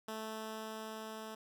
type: tone with level ramp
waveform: 10% pulse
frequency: 219.2 Hz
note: A3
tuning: 6 cents flat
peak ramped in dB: -32 to -36 dBFS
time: 0.08-1.35 s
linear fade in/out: 5 ms
effects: none